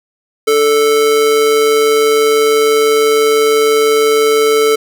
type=tone with amplitude modulation; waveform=square; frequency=440 Hz; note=A4; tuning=in tune; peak=-7 dBFS; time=0.47-4.76 s; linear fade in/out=10 ms; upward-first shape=sine; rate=146 Hz; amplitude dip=40%; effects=none